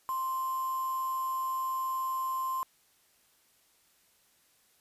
sine tone with quantisation, 1046.5 Hz, C6, in tune, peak -30 dBFS, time 0.09-2.63 s, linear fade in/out 0 ms, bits 7, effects white hiss -67 dBFS RMS until 4.8 s + resampled to 32000 Hz

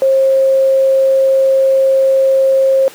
sine tone, 535 Hz, C5, 38 cents sharp, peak -7 dBFS, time 0.02-2.88 s, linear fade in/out 0 ms, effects pink hiss -36 dBFS RMS until 2.94 s + high-pass 300 Hz 12 dB/octave

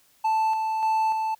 triangle tone with tremolo, 880 Hz, A5, in tune, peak -18 dBFS, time 0.24-1.35 s, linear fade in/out 10 ms, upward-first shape square, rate 1.7 Hz, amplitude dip 35%, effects white hiss -61 dBFS RMS until 1.39 s

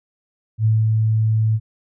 sine tone with ADSR envelope, 110 Hz, A2, in tune, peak -12 dBFS, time 0.58-1.6 s, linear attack 73 ms, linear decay 200 ms, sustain -2 dB, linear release 50 ms, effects none

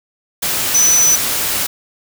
sine tone in noise, 5990 Hz, F#8, 20 cents sharp, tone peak -9 dBFS, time 0.74-1.16 s, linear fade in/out 10 ms, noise white, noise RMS -18 dBFS, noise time 0.42-1.67 s, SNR +6 dB, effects none

